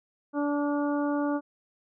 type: harmonic tone with a mistuned harmonic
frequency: 290 Hz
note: D4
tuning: 22 cents flat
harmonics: 1 / 2 / 3 / 4 / 5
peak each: -26 / -32 / -36 / -38 / -40 dBFS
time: 0.33-1.41 s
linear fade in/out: 50 ms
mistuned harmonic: 5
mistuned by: -15 cents
effects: none